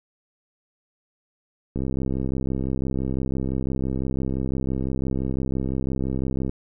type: click train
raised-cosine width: 3 ms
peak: -14 dBFS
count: 313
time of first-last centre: 1.76-6.494 s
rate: 65.9 Hz
effects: none